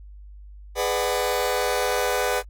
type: chord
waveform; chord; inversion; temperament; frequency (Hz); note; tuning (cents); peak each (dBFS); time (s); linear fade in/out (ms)
sawtooth; G# half-diminished seventh; none; just; 415.3 / 498.4 / 598 / 747.5; G#4 / B4 / D5 / F#5; 0 / +16 / +31 / +17; -24 / -21 / -25 / -24; 0.75-2.43; 50
effects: added 50 Hz sine -40 dBFS peak until 2.49 s + AAC 64 kbps